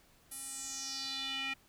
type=tone with band-pass filter sweep; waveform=square; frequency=269.5 Hz; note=C#4; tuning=49 cents flat; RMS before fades=-40 dBFS; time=0.31-1.54 s; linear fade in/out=10 ms; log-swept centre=11000 to 2400 Hz; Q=4.2; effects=pink hiss -65 dBFS RMS until 1.68 s